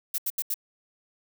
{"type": "noise bursts", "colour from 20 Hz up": "violet", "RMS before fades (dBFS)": -28, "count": 4, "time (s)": [0.14, 0.542], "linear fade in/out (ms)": 5, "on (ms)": 42, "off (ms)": 78, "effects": []}